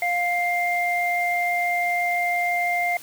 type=tone pair together; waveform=sine; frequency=703 / 2102 Hz; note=F5 / C7; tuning=+11 / +7 cents; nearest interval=octave + perfect fifth; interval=1896 cents; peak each=-23 dBFS; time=0.02-2.97 s; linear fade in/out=2 ms; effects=white hiss -43 dBFS RMS until 3.02 s